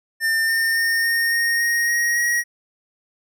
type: tone with pitch steps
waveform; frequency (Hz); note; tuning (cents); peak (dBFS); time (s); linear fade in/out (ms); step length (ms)
square; 1800 / 1813.6 / 1827.2 / 1841 / 1854.9 / 1868.9 / 1883 / 1897.1; A6 / A#6 / A#6 / A#6 / A#6 / A#6 / A#6 / A#6; +39 / -48 / -35 / -22 / -9 / +4 / +17 / +30; -18; 0.2-2.44; 50; 280
effects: none